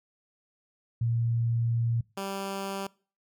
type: tone pair in turn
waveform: sine / 10% pulse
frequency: 116.54 / 195.63 Hz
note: A#2 / G3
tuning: 0 / -3 cents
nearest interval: major sixth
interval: 897 cents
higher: second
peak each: -24 dBFS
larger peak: neither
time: 1.01-2.01 / 2.17-2.87 s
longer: first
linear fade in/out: 5 ms
effects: noise-tail reverb RT60 0.4 s tail -24 dB re dry